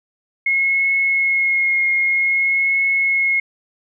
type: tone with vibrato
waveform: sine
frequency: 2164 Hz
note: C#7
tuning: 42 cents flat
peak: -14 dBFS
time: 0.46-3.4 s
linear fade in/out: 5 ms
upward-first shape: triangle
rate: 0.52 Hz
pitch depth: 17 cents each way
effects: none